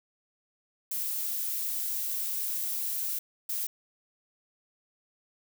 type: noise bursts at uneven times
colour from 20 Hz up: violet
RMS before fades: -32 dBFS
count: 2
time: 0.91-3.19 / 3.49-3.67 s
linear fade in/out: 5 ms
effects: none